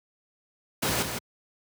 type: noise with echo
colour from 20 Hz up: pink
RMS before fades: -26 dBFS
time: 0.82-1.03 s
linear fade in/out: 10 ms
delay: 160 ms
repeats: 1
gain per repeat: -6 dB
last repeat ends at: 1.19 s
effects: high-pass 100 Hz 12 dB/octave